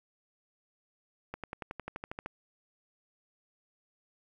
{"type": "accelerating click train", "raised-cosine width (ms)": 0.5, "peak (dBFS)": -23, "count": 12, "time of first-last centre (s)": [1.34, 2.261], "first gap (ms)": 97, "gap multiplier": 0.97, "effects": ["10-bit"]}